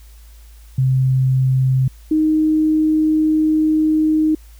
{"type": "tone pair in turn", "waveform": "sine", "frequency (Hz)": [130.81, 311.1], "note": ["C3", "D#4"], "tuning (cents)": [0, 0], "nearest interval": "octave + minor third", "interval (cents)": 1500, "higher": "second", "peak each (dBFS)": -12, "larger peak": "neither", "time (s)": [[0.78, 1.88], [2.11, 4.35]], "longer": "second", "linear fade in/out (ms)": 5, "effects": ["added 55 Hz sine -39 dBFS peak until 4.59 s", "white hiss -52 dBFS RMS until 4.59 s"]}